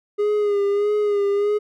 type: tone with vibrato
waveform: triangle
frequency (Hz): 410.4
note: G#4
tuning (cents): -21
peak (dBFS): -15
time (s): 0.18-1.59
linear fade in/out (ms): 20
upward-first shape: sine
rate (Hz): 1.6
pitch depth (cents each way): 40
effects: none